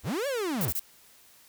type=linear two-way sweep; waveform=45% pulse; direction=up then down; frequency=48.25 to 583 to 48.25 Hz; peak=-28 dBFS; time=0.03-0.73 s; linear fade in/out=50 ms; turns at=0.27 s
type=noise bursts; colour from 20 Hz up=violet; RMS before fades=-30 dBFS; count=3; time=0.61-0.794 s; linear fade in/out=0 ms; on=42 ms; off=29 ms
effects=white hiss -57 dBFS RMS until 1.48 s